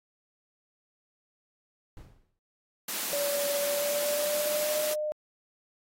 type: noise with exponential decay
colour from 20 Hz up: brown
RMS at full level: -42 dBFS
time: 1.97-2.39 s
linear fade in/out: 1 ms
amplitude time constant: 90 ms
type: high-pass noise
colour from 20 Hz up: white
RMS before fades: -33 dBFS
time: 2.88-4.94 s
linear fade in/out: 5 ms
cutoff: 170 Hz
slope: 96 dB/octave
type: tone with pitch glide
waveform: sine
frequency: 573 to 606.7 Hz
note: D5 to D#5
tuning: -43 to -44 cents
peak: -28 dBFS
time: 3.13-5.12 s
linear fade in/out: 0 ms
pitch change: +99 cents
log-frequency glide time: 3.59-4.79 s
effects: AAC 48 kbps